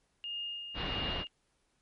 sine tone with tremolo, 2834 Hz, F7, 25 cents sharp, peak -35 dBFS, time 0.24-1.27 s, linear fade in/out 0 ms, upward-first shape sine, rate 1.6 Hz, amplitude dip 50%
pink low-pass noise, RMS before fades -37 dBFS, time 0.74-1.25 s, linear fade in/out 50 ms, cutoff 4200 Hz, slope 48 dB/octave
effects pink hiss -75 dBFS RMS until 1.81 s + MP3 48 kbps

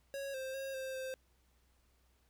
square tone with pitch steps, 552 / 526 / 540 / 527 / 523 Hz, C#5 / C5 / C#5 / C5 / C5, -7 / +9 / -45 / +12 / -1 cents, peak -40 dBFS, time 0.14-1.14 s, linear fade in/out 0 ms, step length 200 ms, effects added 62 Hz sine -70 dBFS peak until 2.29 s + pink hiss -75 dBFS RMS until 2.29 s

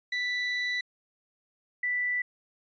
35% pulse / sine tone pair in turn, 1975.5 / 1975.5 Hz, B6 / B6, 0 / 0 cents, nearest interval unison, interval 0 cents, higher neither, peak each -26 / -26 dBFS, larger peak neither, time 0.12-0.81 / 1.83-2.22 s, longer first, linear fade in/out 5 ms, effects resampled to 16000 Hz

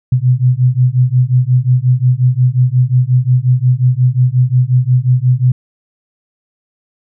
sine beating tone pair, 123.47 / 129.07 Hz, B2 / C3, 0 / -23 cents, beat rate 5.6 Hz, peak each -11 dBFS, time 0.12-5.52 s, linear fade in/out 5 ms, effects none

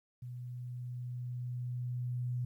sine tone with level ramp, 123.47 Hz, B2, in tune, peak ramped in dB -41 to -32 dBFS, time 0.22-2.45 s, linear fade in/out 5 ms, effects 12-bit

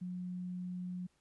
sine tone, 180.4 Hz, F#3, 44 cents flat, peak -38 dBFS, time 0.01-1.07 s, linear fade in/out 10 ms, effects pink hiss -75 dBFS RMS until 1.2 s + resampled to 24000 Hz

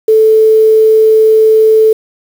sine tone with quantisation, 438.5 Hz, A4, 6 cents flat, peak -3 dBFS, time 0.08-1.93 s, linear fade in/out 5 ms, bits 5, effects none

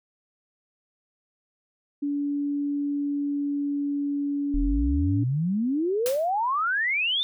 sine tone with pitch glide, 286.7 to 284.4 Hz, D4 to C#4, -42 to +45 cents, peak -24 dBFS, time 2.02-5.24 s, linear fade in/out 10 ms, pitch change -13 cents, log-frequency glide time 2.8-4.93 s
sine exponential sweep, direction up, 36 to 3664 Hz, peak -22 dBFS, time 4.54-7.23 s, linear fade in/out 0 ms
white noise with exponential decay, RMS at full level -29 dBFS, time 6.06-6.3 s, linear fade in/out 0 ms, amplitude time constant 52 ms
effects none

